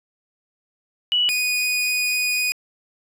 sine / sawtooth tone pair in turn, 2944 / 2476 Hz, F#7 / D#7, -9 / -9 cents, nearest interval minor third, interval 300 cents, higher first, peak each -16 dBFS, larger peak neither, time 1.12-1.29 / 1.29-2.52 s, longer second, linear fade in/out 0 ms, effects resampled to 32000 Hz + 9-bit

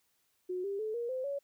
sine tone with pitch steps, 364.6 / 397.6 / 433.6 / 472.8 / 515.6 / 562.3 Hz, F#4 / G4 / A4 / A#4 / C5 / C#5, -25 / +25 / -25 / +24 / -26 / +25 cents, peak -33 dBFS, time 0.49-1.39 s, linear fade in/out 10 ms, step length 150 ms, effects white hiss -75 dBFS RMS until 1.43 s

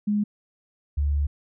sine tone pair in turn, 207.7 / 72.17 Hz, G#3 / D2, 0 / -30 cents, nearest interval octave + tritone, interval 1830 cents, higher first, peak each -20 dBFS, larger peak neither, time 0.07-0.24 / 0.97-1.27 s, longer second, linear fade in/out 10 ms, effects none

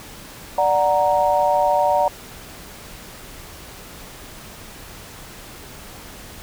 sine chord, D augmented, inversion none, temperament equal, 587.3 / 740 / 932.3 Hz, D5 / F#5 / A#5, 0 / 0 / 0 cents, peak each -19 dBFS, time 0.58-2.08 s, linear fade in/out 2 ms, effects pink hiss -39 dBFS RMS until 6.42 s

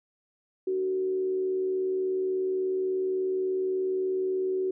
sine tone with frequency modulation, 375.4 Hz, F#4, 25 cents sharp, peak -25 dBFS, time 0.67-4.71 s, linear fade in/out 5 ms, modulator 76.5 Hz, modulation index 0.28, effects none

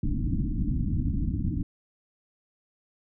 pink low-pass noise, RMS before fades -27 dBFS, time 0.03-1.63 s, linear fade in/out 2 ms, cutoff 310 Hz, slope 96 dB/octave, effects none

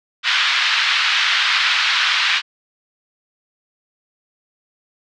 white band-pass noise, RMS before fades -17 dBFS, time 0.23-2.42 s, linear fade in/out 50 ms, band 1200 to 3900 Hz, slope 24 dB/octave, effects low-pass 7000 Hz 12 dB/octave

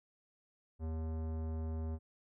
sine tone with tanh clipping, 79.9 Hz, D#2, 47 cents sharp, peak -38 dBFS, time 0.79-1.99 s, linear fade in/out 50 ms, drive 18 dB, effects none

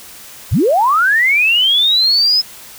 sine linear sweep, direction up, 53.3 to 5160 Hz, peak -9 dBFS, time 0.51-2.42 s, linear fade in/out 20 ms, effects white hiss -36 dBFS RMS until 2.78 s

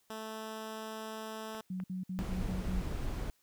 10% pulse tone, 219.3 Hz, A3, 6 cents flat, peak -32 dBFS, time 0.1-1.61 s, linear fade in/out 2 ms
clicks, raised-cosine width 0.5 ms, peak -33 dBFS, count 2, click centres 1.549 / 1.801 s
sine tone bursts, 185 Hz, F#3, in tune, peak -35 dBFS, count 6, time 1.7-2.82 s, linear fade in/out 5 ms, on 140 ms, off 56 ms
brown noise, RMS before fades -36 dBFS, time 2.19-3.3 s, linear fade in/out 0 ms
effects white hiss -72 dBFS RMS until 3.42 s

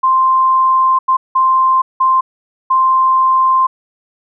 sine tone bursts at uneven times, 1046.5 Hz, C6, in tune, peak -8 dBFS, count 5, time 0.03-0.99 / 1.08-1.17 / 1.35-1.82 / 2-2.21 / 2.7-3.67 s, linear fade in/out 10 ms, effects none

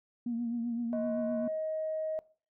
sine tone with vibrato, 235.3 Hz, A#3, 16 cents sharp, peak -30 dBFS, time 0.26-1.48 s, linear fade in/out 5 ms, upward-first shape triangle, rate 7.8 Hz, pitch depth 54 cents each way
sine tone, 629 Hz, D#5, 19 cents sharp, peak -31 dBFS, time 0.93-2.19 s, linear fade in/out 0 ms
effects noise-tail reverb RT60 0.4 s tail -21 dB re dry + tanh soft clip ceiling -25 dBFS

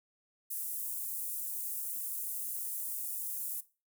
pink high-pass noise, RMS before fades -38 dBFS, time 0.5-3.61 s, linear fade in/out 10 ms, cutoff 10000 Hz, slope 24 dB/octave, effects noise-tail reverb RT60 0.3 s tail -17 dB re dry

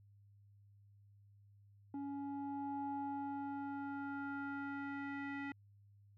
square tone with low-pass filter sweep, 280 Hz, C#4, 18 cents sharp, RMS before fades -43 dBFS, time 1.94-5.52 s, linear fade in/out 2 ms, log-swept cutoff 610 to 2100 Hz, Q 3.7, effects added 101 Hz sine -62 dBFS peak until 6.17 s

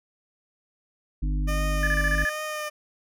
harmonic tone, 50.2 Hz, G1, 42 cents sharp, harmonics 1 / 3 / 5 / 6, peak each -23 / -33 / -37 / -39 dBFS, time 1.22-2.25 s, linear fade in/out 10 ms
15% pulse tone with vibrato, 605 Hz, D#5, 49 cents flat, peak -23 dBFS, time 1.47-2.7 s, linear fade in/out 20 ms, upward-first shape triangle, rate 1.3 Hz, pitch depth 33 cents each way
sine tone bursts, 1730 Hz, A6, 30 cents flat, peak -22 dBFS, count 7, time 1.83-2.293 s, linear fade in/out 2 ms, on 43 ms, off 27 ms
effects none

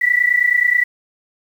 sine tone pair together, 1946.1 / 1975.5 Hz, B6 / B6, -26 / 0 cents, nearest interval unison, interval 26 cents, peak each -15 dBFS, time 0.01-0.84 s, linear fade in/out 10 ms, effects 7-bit

